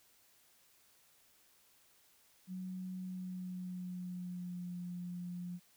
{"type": "tone with pitch glide", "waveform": "sine", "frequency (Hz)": [185, 177.16], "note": ["F#3", "F3"], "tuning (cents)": [0, 25], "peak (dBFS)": -40, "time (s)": [2.47, 5.6], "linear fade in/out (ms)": 50, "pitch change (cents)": -75, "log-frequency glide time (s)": [2.98, 4.76], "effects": ["white hiss -68 dBFS RMS until 5.76 s"]}